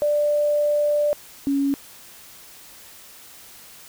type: tone pair in turn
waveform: sine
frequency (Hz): 590 / 278.4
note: D5 / C#4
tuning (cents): +8 / +8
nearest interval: octave + minor second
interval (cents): 1300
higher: first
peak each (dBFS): -17 / -18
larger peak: first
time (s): 0.02-1.13 / 1.47-1.74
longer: first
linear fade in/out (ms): 0
effects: white hiss -45 dBFS RMS until 3.88 s